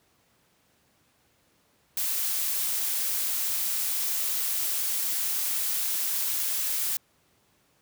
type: noise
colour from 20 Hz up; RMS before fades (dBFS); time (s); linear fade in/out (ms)
blue; -28; 1.97-6.97; 2
effects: pink hiss -66 dBFS RMS until 7.81 s + high-pass 80 Hz 12 dB/octave